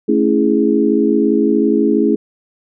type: chord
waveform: sine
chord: A major seventh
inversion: none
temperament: equal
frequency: 220 / 277.2 / 329.6 / 415.3 Hz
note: A3 / C#4 / E4 / G#4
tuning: 0 / 0 / 0 / 0 cents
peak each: -16 dBFS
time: 0.08-2.16 s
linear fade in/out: 10 ms
effects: none